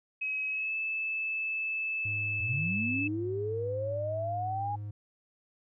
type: tone with pitch glide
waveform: sine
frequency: 2550 to 2620 Hz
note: D#7 to E7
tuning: +42 to -11 cents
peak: -30 dBFS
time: 0.21-3.08 s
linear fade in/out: 10 ms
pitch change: +47 cents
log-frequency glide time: 0.48-0.75 s
type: tone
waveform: triangle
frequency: 103.83 Hz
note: G#2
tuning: in tune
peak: -34 dBFS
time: 2.05-4.91 s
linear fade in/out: 5 ms
type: linear sweep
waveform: sine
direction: up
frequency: 88.9 to 832 Hz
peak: -31 dBFS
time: 2.4-4.76 s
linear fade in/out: 10 ms
effects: none